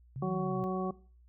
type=linear two-way sweep; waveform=sine; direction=up then down; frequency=126.4 to 168.2 to 126.4 Hz; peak=-36 dBFS; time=0.16-0.64 s; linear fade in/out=0 ms; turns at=0.31 s
type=harmonic tone; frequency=186.5 Hz; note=F#3; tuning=14 cents sharp; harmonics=1 / 2 / 3 / 4 / 6; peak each=-33 / -35 / -42 / -39 / -40 dBFS; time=0.22-0.91 s; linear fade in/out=5 ms
effects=noise-tail reverb RT60 0.4 s tail -20 dB re dry + added 60 Hz sine -57 dBFS peak until 1.28 s